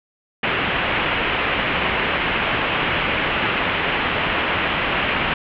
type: low-pass noise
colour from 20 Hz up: white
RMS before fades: -21 dBFS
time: 0.43-5.34 s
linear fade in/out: 5 ms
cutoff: 3000 Hz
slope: 48 dB/octave
effects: none